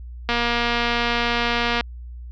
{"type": "click train", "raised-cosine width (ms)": 0.3, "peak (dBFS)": -6, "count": 361, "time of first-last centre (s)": [0.29, 1.809], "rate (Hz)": 237, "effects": ["added 60 Hz sine -33 dBFS peak until 2.31 s", "resampled to 16000 Hz"]}